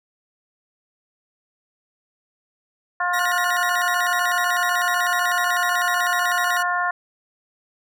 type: harmonic tone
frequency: 355 Hz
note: F4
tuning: 28 cents sharp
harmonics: 2 / 3 / 4 / 5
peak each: -25 / -24 / -25 / -26 dBFS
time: 3-6.91 s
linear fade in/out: 5 ms
type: tone with vibrato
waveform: sawtooth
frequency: 1661.2 Hz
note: G#6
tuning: in tune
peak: -21 dBFS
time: 3.13-6.63 s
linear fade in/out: 10 ms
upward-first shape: square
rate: 8 Hz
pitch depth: 230 cents each way
effects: none